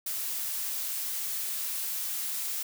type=noise; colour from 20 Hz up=blue; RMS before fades=-33 dBFS; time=0.06-2.63 s; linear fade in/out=5 ms; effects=none